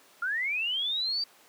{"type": "linear sweep", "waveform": "sine", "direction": "up", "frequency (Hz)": [1367, 4699], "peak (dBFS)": -27, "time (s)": [0.22, 1.24], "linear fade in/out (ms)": 5, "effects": ["pink hiss -57 dBFS RMS until 1.48 s", "high-pass 400 Hz 12 dB/octave"]}